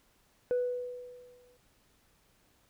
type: tone with exponential decay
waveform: sine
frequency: 493.9 Hz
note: B4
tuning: in tune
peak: -23 dBFS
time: 0.51-1.57 s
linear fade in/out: 0 ms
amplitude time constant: 230 ms
effects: tanh soft clip ceiling -24 dBFS + pink hiss -68 dBFS RMS until 2.69 s